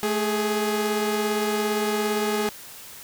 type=tone pair together; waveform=sawtooth; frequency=216.7 / 415.9 Hz; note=A3 / G#4; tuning=-26 / +2 cents; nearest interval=major seventh; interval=1128 cents; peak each=-23 / -20 dBFS; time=0.03-2.49 s; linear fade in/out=0 ms; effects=white hiss -42 dBFS RMS until 3.03 s